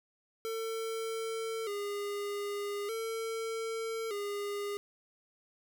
square tone with vibrato, 428.2 Hz, A4, 47 cents flat, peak -35 dBFS, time 0.45-4.77 s, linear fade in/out 0 ms, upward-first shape square, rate 0.41 Hz, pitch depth 86 cents each way, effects none

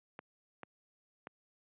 clicks, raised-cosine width 0.5 ms, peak -29 dBFS, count 3, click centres 0.191 / 0.633 / 1.271 s, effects high-pass 150 Hz 12 dB/octave + resampled to 8000 Hz

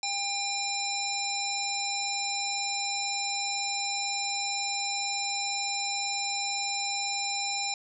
harmonic tone with a mistuned harmonic, 801 Hz, G5, 37 cents sharp, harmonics 1 / 3 / 5 / 7 / 9, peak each -35 / -35 / -35 / -35 / -35 dBFS, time 0.03-7.74 s, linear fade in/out 2 ms, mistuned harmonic 7, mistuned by -92 cents, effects none

